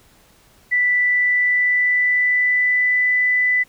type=tone with pitch glide; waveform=sine; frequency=1975.5 to 1993.8 Hz; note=B6 to B6; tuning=0 to +16 cents; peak=-14 dBFS; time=0.71-3.64 s; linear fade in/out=20 ms; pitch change=+16 cents; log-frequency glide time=0.9-3.07 s; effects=pink hiss -53 dBFS RMS until 3.68 s